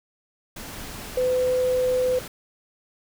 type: tone in noise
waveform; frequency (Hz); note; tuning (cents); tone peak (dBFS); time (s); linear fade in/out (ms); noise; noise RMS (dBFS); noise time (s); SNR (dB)
sine; 506; B4; +42; -19; 1.17-2.19; 5; pink; -37; 0.56-2.28; +15
effects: none